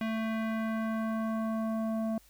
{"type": "tone with low-pass filter sweep", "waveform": "square", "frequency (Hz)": 222.1, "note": "A3", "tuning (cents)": 16, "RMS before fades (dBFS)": -32, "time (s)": [0.01, 2.18], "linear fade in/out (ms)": 2, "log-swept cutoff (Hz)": [2600, 720], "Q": 1.5, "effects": ["added 50 Hz sine -62 dBFS peak until 2.29 s", "white hiss -62 dBFS RMS until 2.29 s"]}